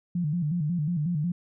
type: tone with vibrato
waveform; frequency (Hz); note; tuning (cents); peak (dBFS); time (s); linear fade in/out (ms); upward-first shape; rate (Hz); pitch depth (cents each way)
sine; 161.7; E3; -33; -24; 0.15-1.32; 5; square; 5.5; 140
effects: none